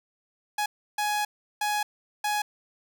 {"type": "tone bursts at uneven times", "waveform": "sawtooth", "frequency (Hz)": 836, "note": "G#5", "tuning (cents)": 11, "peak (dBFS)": -21, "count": 4, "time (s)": [[0.58, 0.66], [0.98, 1.25], [1.61, 1.83], [2.24, 2.42]], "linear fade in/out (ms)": 5, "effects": []}